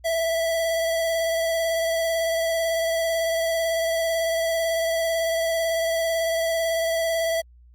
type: tone with vibrato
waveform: square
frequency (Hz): 659.3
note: E5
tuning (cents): 0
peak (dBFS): -22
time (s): 0.04-7.42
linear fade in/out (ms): 20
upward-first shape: sine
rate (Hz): 18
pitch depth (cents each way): 19
effects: added 60 Hz sine -48 dBFS peak until 7.74 s + Opus 48 kbps